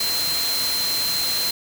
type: tone in noise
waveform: sine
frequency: 4129 Hz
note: C8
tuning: 24 cents flat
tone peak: -22 dBFS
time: 0-1.51 s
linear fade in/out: 5 ms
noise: white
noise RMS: -26 dBFS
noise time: 0-1.51 s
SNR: +1 dB
effects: none